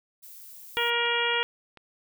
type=noise; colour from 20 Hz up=violet; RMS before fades=-46 dBFS; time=0.22-0.91 s; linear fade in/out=20 ms
type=harmonic tone; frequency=472.6 Hz; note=A#4; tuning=24 cents sharp; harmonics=1 / 2 / 3 / 4 / 5 / 6 / 7; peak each=-31 / -31 / -31 / -31 / -31 / -31 / -31 dBFS; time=0.77-1.43 s; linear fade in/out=0 ms
type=clicks; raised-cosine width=0.3 ms; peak=-31 dBFS; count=5; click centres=0.817 / 0.873 / 1.058 / 1.339 / 1.773 s
effects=none